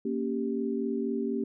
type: chord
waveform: sine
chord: G diminished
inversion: first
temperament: equal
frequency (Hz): 233.1 / 277.2 / 392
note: Bb3 / Db4 / G4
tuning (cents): 0 / 0 / 0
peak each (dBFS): -31 / -33 / -32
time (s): 0.05-1.44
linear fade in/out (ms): 5
effects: none